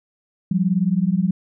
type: beating tone pair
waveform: sine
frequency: 175 / 194 Hz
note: F3 / G3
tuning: +4 / -18 cents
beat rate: 19 Hz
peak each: -19 dBFS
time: 0.51-1.31 s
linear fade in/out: 5 ms
effects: none